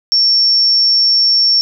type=tone; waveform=sine; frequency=5460 Hz; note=F8; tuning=40 cents flat; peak=-8 dBFS; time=0.12-1.61 s; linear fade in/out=0 ms; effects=none